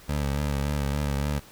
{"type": "tone with vibrato", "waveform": "20% pulse", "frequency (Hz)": 71.5, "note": "D2", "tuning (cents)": -46, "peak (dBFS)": -20, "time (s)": [0.08, 1.4], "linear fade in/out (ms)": 20, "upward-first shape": "sine", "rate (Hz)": 3.5, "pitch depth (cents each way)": 56, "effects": ["pink hiss -50 dBFS RMS until 1.51 s"]}